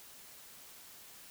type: silence
effects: white hiss -54 dBFS RMS until 1.3 s